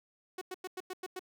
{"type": "tone bursts", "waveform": "sawtooth", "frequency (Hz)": 370, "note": "F#4", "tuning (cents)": 0, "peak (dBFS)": -34, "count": 7, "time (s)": [0.38, 1.194], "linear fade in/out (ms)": 5, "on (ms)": 34, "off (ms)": 96, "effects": []}